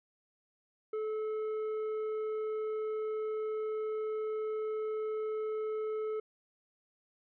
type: tone with tanh clipping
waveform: triangle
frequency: 432.8 Hz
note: A4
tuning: 29 cents flat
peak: -34 dBFS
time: 0.93-6.2 s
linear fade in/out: 5 ms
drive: 11 dB
effects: none